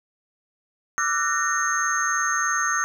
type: tone cluster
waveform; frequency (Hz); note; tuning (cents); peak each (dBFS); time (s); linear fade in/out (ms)
sine; 1176 / 1339 / 1482 / 1834 / 6390; D6 / E6 / F#6 / A#6 / G8; +2 / +27 / +2 / -29 / +32; -27; 0.98-2.84; 0
effects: 8-bit